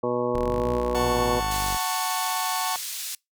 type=harmonic tone; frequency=122.2 Hz; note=B2; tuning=18 cents flat; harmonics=1 / 2 / 3 / 4 / 5 / 7 / 8 / 9; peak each=-37 / -31 / -29 / -26 / -31 / -35 / -38 / -34 dBFS; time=0.03-1.4 s; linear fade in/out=5 ms
type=linear two-way sweep; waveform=sawtooth; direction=up then down; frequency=34.65 to 63.4 to 47.17 Hz; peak=-26 dBFS; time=0.34-1.77 s; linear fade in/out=10 ms; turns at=0.73 s
type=chord; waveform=40% pulse; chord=F# minor; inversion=none; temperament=just; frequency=740 / 888 / 1110 Hz; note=F#5 / A5 / C#6; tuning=0 / +16 / +2 cents; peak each=-29 dBFS; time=0.95-2.76 s; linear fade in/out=0 ms
type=band-pass noise; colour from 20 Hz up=pink; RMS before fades=-33 dBFS; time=1.51-3.15 s; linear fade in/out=2 ms; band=4200 to 16000 Hz; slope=12 dB/octave
effects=noise-tail reverb RT60 0.2 s tail -26 dB re dry